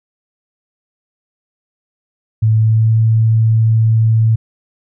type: tone with pitch glide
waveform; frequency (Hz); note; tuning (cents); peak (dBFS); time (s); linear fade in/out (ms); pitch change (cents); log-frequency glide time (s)
sine; 110 to 111.79; A2 to A2; 0 to +28; -8; 2.42-4.36; 10; +28; 2.56-2.96
effects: none